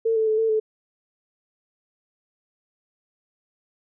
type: tone with pitch steps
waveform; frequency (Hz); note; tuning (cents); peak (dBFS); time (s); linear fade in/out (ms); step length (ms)
sine; 451.6 / 440.8 / 434.5 / 447.3 / 434.8; A4 / A4 / A4 / A4 / A4; +45 / +3 / -22 / +28 / -21; -18; 0.05-0.6; 10; 110
effects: none